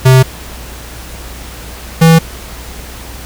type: tone pair in turn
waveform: square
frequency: 130 / 163.51 Hz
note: C3 / E3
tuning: -11 / -14 cents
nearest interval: major third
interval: 397 cents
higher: second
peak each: -3 dBFS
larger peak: neither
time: 0.05-0.23 / 2.01-2.19 s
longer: neither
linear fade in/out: 10 ms
effects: added 60 Hz sine -29 dBFS peak until 3.25 s + pink hiss -30 dBFS RMS until 3.25 s